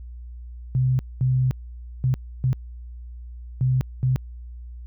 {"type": "tone bursts at uneven times", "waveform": "sine", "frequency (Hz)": 128.8, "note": "C3", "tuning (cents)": -27, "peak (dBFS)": -17, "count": 6, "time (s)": [[0.75, 0.99], [1.21, 1.51], [2.04, 2.14], [2.44, 2.53], [3.61, 3.81], [4.03, 4.16]], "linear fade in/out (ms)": 0, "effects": ["added 60 Hz sine -35 dBFS peak until 4.86 s"]}